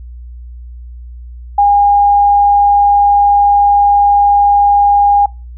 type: tone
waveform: sine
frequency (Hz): 813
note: G#5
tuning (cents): -37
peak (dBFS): -5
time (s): 1.58-5.26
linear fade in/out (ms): 5
effects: noise-tail reverb RT60 0.3 s tail -25 dB re dry + added 60 Hz sine -27 dBFS peak until 5.57 s